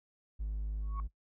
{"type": "tone", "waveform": "triangle", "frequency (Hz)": 52.1, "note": "G#1", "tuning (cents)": 6, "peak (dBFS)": -31, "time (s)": [0.39, 1.08], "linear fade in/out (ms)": 20}
{"type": "tone with exponential growth", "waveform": "sine", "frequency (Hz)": 1108.7, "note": "C#6", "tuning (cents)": 0, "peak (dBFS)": -37, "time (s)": [0.81, 1], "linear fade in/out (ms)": 1, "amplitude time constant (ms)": 41}
{"effects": ["noise-tail reverb RT60 0.1 s tail -18 dB re dry", "tanh soft clip ceiling -27 dBFS"]}